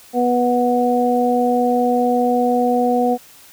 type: harmonic tone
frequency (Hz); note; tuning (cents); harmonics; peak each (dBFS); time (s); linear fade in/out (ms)
245.1; B3; -13; 1 / 2 / 3; -18 / -18 / -18; 0.13-3.18; 50
effects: white hiss -45 dBFS RMS until 3.52 s